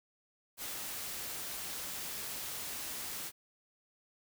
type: noise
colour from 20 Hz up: white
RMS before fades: -41 dBFS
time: 0.57-3.32 s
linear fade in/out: 50 ms
effects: none